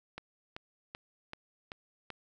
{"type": "click train", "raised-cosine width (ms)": 0.3, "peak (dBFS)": -25, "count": 6, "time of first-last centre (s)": [0.18, 2.103], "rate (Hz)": 2.6, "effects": []}